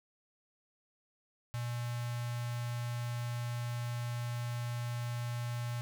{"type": "tone with notch filter", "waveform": "square", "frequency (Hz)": 120.2, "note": "B2", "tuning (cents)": -46, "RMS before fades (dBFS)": -37, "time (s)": [1.54, 5.81], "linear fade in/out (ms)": 0, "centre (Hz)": 370, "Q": 0.79, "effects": []}